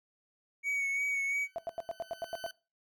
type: tone with vibrato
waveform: triangle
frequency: 2236 Hz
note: C#7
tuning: 14 cents sharp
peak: -28 dBFS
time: 0.63-1.48 s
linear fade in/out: 50 ms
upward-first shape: sine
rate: 2.9 Hz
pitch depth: 26 cents each way
type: tone with exponential growth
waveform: 20% pulse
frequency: 1517 Hz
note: F#6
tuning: 43 cents sharp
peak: -38 dBFS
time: 0.94-2.51 s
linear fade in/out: 2 ms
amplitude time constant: 340 ms
type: tone bursts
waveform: sine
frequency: 670 Hz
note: E5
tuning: 28 cents sharp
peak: -32 dBFS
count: 9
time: 1.56-2.463 s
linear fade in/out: 0 ms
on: 23 ms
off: 87 ms
effects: noise-tail reverb RT60 0.3 s tail -21 dB re dry